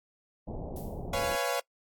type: low-pass noise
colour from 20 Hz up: pink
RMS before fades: -38 dBFS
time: 0.47-1.36 s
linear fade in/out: 10 ms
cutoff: 800 Hz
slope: 48 dB/octave
type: noise with exponential decay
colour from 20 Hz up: violet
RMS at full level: -43 dBFS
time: 0.76-1.11 s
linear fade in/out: 2 ms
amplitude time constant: 76 ms
type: chord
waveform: sawtooth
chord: C# dominant seventh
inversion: third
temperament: equal with one note detuned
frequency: 493.9 / 554.4 / 690 / 830.6 Hz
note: B4 / C#5 / E#5 / G#5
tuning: 0 / 0 / -21 / 0 cents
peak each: -30 / -28 / -30 / -33 dBFS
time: 1.13-1.6 s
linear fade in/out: 5 ms
effects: noise-tail reverb RT60 0.1 s tail -24 dB re dry + AAC 64 kbps